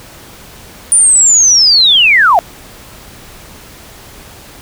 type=linear sweep; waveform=sine; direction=down; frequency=9440 to 644 Hz; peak=-4 dBFS; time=0.92-2.39 s; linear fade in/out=0 ms; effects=pink hiss -35 dBFS RMS until 4.61 s